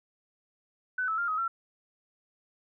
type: tone with pitch steps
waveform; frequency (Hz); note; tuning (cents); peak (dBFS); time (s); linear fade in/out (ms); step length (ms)
sine; 1504 / 1307 / 1396 / 1265 / 1350; F#6 / E6 / F6 / D#6 / E6; +28 / -15 / -1 / +28 / +41; -27; 0.98-1.48; 5; 100
effects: none